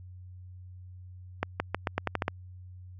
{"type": "accelerating click train", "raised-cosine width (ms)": 0.5, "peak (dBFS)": -12, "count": 9, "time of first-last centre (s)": [1.43, 2.281], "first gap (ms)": 170, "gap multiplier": 0.86, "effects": ["added 91 Hz sine -44 dBFS peak until 2.99 s"]}